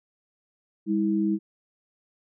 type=tone pair together; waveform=sine; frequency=201.2 / 322.7 Hz; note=G3 / E4; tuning=+45 / -37 cents; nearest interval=minor sixth; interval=818 cents; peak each=-24 dBFS; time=0.86-1.39 s; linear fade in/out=50 ms; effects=none